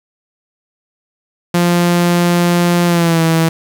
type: tone with pitch glide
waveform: sawtooth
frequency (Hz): 174.1 to 163.38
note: F3 to E3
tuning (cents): -5 to -15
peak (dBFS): -6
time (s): 1.54-3.49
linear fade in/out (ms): 5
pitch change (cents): -110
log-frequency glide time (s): 2.86-3.22
effects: 7-bit